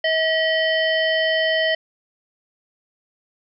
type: harmonic tone with a mistuned harmonic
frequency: 640 Hz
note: D#5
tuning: 49 cents sharp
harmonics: 1 / 3 / 5 / 7 / 8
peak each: -20 / -21 / -24 / -36 / -37 dBFS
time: 0.04-1.75 s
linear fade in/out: 5 ms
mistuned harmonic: 5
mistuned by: -73 cents
effects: none